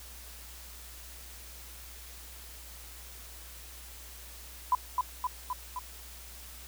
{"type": "tone with echo", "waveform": "sine", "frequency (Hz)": 1000, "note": "B5", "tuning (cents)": 21, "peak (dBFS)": -21, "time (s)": [4.72, 4.75], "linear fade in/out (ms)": 2, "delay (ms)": 260, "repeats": 4, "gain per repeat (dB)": -3, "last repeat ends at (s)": 5.79, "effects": ["added 60 Hz sine -49 dBFS peak until 6.67 s", "white hiss -49 dBFS RMS until 6.67 s"]}